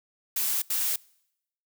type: noise bursts at uneven times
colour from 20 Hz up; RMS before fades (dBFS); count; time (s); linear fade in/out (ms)
blue; -27; 2; 0.36-0.62 / 0.7-0.96; 5
effects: noise-tail reverb RT60 0.8 s tail -25 dB re dry